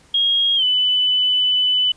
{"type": "tone with pitch glide", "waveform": "sine", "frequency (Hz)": [3268, 2997], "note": ["G#7", "F#7"], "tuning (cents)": [-29, 22], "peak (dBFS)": -14, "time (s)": [0.14, 1.92], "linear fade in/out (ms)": 5, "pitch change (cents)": -149, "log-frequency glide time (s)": [0.56, 0.64], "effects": ["pink hiss -52 dBFS RMS until 1.96 s", "resampled to 22050 Hz"]}